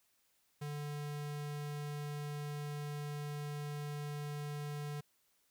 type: tone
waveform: square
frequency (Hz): 146.83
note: D3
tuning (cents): 0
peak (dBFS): -40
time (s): 0.61-5.01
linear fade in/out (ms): 10
effects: white hiss -75 dBFS RMS until 5.5 s